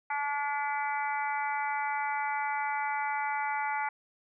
harmonic tone, 287.8 Hz, D4, 35 cents flat, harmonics 3 / 4 / 5 / 6 / 7 / 8, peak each -31 / -41 / -37 / -46 / -37 / -41 dBFS, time 0.1-3.89 s, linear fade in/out 5 ms, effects none

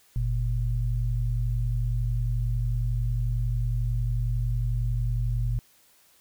sine tone pair together, 47.25 / 118.3 Hz, F#1 / A#2, +37 / +26 cents, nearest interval octave + major third, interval 1589 cents, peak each -26 dBFS, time 0.16-5.59 s, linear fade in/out 0 ms, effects white hiss -60 dBFS RMS until 6.2 s

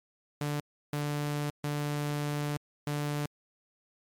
sawtooth tone bursts at uneven times, 146.83 Hz, D3, in tune, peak -26 dBFS, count 4, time 0.41-0.6 / 0.93-1.5 / 1.64-2.57 / 2.87-3.26 s, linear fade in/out 2 ms, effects MP3 96 kbps

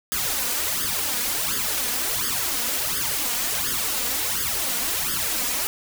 white noise with flanger, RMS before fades -25 dBFS, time 0.12-5.67 s, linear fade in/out 0 ms, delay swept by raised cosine 0.6 to 4.2 ms, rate 1.4 Hz, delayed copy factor +0.95, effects none

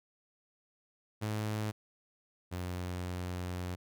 sawtooth tone pair in turn, 107 / 89.98 Hz, A2 / F#2, -48 / -48 cents, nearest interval minor third, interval 300 cents, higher first, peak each -29 / -32 dBFS, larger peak first, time 1.21-1.72 / 2.51-3.76 s, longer second, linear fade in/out 20 ms, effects none

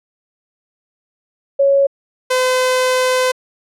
sine / sawtooth tone pair in turn, 554.4 / 510.4 Hz, C#5 / C5, 0 / -43 cents, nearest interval minor second, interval 143 cents, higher first, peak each -9 dBFS, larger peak neither, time 1.59-1.87 / 2.3-3.32 s, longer second, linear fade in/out 10 ms, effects low-pass 11000 Hz 12 dB/octave

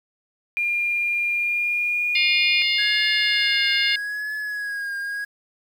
sine tone with pitch glide, 2406 to 2448 Hz, D7 to D#7, +41 to -29 cents, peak -20 dBFS, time 0.57-2.62 s, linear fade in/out 0 ms, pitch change +30 cents, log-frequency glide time 1.33-2.37 s
harmonic tone, 710 Hz, F5, 28 cents sharp, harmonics 3 / 4 / 5 / 6 / 7, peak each -22 / -24 / -26 / -28 / -29 dBFS, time 2.15-3.96 s, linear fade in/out 5 ms
triangle tone with vibrato, 1661.2 Hz, G#6, in tune, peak -24 dBFS, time 2.78-5.25 s, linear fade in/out 10 ms, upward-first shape triangle, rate 0.8 Hz, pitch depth 54 cents each way
effects 8-bit

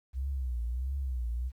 sine tone with vibrato, 63.2 Hz, B1, 41 cents sharp, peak -30 dBFS, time 0.13-1.52 s, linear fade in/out 50 ms, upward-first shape triangle, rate 1.5 Hz, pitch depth 170 cents each way, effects 11-bit

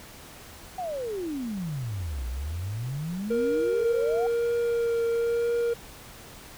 sine exponential two-way sweep, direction down then up, 763 to 58.27 to 763 Hz, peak -29 dBFS, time 0.78-4.27 s, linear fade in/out 5 ms, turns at 2.27 s
triangle tone with vibrato, 467.7 Hz, A#4, 6 cents sharp, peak -21 dBFS, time 3.3-5.74 s, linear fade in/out 10 ms, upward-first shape triangle, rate 1 Hz, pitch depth 17 cents each way
effects pink hiss -46 dBFS RMS until 6.57 s

